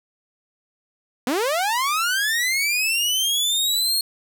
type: linear sweep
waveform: sawtooth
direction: up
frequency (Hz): 231.3 to 4318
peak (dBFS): -16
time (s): 1.27-4.01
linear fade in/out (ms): 2
effects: none

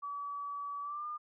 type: tone with pitch glide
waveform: sine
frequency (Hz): 1144 to 1207.1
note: D6 to D6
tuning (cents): -46 to +47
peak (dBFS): -37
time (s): 0.02-1.18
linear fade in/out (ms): 20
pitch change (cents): +93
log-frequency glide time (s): 0.82-1.06
effects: none

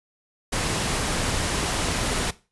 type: noise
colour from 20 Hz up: pink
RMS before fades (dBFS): -25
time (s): 0.52-2.31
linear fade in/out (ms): 10
effects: noise-tail reverb RT60 0.3 s tail -18 dB re dry + resampled to 24000 Hz

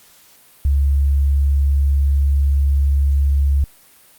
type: tone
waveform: sine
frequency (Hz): 69.9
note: C#2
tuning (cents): +15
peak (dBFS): -12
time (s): 0.65-3.64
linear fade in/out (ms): 0
effects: white hiss -49 dBFS RMS until 4.18 s + Opus 48 kbps

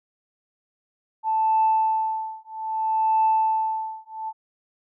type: tone with tremolo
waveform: sine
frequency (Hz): 880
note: A5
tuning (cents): 0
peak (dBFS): -15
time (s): 1.23-4.33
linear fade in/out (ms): 50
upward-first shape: triangle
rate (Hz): 0.62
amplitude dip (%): 100
effects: tanh soft clip ceiling -11 dBFS

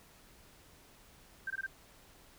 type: tone bursts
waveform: sine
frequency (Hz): 1568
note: G6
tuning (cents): 0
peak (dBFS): -34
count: 4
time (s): 1.47-1.665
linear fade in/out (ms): 5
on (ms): 33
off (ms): 21
effects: pink hiss -60 dBFS RMS until 2.38 s

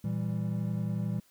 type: chord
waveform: triangle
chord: E diminished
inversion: second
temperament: equal with one note detuned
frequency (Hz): 115.87 / 164.81 / 196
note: Bb2 / E3 / G3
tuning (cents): -10 / 0 / 0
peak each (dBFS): -31 / -32 / -32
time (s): 0.04-1.2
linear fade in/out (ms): 5
effects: white hiss -65 dBFS RMS until 1.3 s

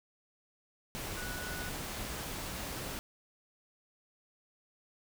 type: tone in noise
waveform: sine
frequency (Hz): 1473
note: F#6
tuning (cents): -8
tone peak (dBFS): -43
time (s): 1.17-1.69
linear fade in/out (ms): 0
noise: pink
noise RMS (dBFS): -40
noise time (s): 0.95-2.99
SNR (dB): -6
effects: none

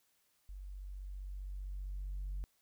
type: tone with level ramp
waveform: sine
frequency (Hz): 47.61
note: G1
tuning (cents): -50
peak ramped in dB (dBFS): -44 to -35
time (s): 0.49-2.44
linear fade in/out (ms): 0
effects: tanh soft clip ceiling -35 dBFS + white hiss -75 dBFS RMS until 2.61 s

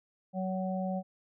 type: harmonic tone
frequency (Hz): 187.3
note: F#3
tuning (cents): +21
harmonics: 1 / 3 / 4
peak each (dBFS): -32 / -37 / -38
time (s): 0.33-1.03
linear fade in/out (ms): 50
effects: none

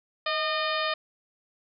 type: harmonic tone with a mistuned harmonic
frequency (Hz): 610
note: D#5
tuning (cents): -34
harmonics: 1 / 2 / 3 / 4 / 5 / 6 / 7 / 8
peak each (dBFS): -31 / -30 / -33 / -35 / -36 / -35 / -39 / -40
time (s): 0.26-0.94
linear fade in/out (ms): 5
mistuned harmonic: 1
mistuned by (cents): +55
effects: none

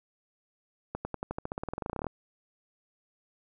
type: accelerating click train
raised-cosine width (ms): 1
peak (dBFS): -19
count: 22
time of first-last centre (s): 0.95-2.067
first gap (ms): 100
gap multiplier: 0.93
effects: none

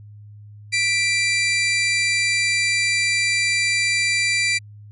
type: tone pair together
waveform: sawtooth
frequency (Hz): 1975.5 / 2355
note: B6 / D7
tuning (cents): 0 / +4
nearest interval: minor third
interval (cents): 304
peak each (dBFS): -21 / -15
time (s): 0.72-4.59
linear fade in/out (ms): 20
effects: added 104 Hz sine -39 dBFS peak until 4.91 s + resampled to 24000 Hz

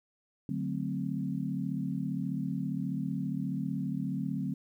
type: chord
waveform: sine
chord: D dominant seventh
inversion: none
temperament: equal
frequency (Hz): 146.83 / 185 / 220 / 261.6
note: D3 / F#3 / A3 / C4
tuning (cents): 0 / 0 / 0 / 0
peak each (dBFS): -36 / -35 / -38 / -36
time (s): 0.49-4.54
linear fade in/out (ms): 2
effects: 11-bit

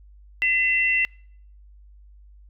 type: tone pair together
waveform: sine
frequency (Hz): 2024 / 2700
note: B6 / E7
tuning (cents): +42 / +41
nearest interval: perfect fourth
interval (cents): 499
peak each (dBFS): -21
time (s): 0.42-1.05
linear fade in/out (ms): 0
effects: noise-tail reverb RT60 0.6 s tail -26 dB re dry + added 50 Hz sine -46 dBFS peak until 2.49 s

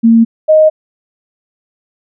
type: tone pair in turn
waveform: sine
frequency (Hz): 228.4 / 622.9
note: A#3 / D#5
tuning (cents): -35 / +2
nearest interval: octave + perfect fourth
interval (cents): 1737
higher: second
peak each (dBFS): -3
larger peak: neither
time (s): 0.03-0.25 / 0.48-0.7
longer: neither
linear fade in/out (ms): 20
effects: none

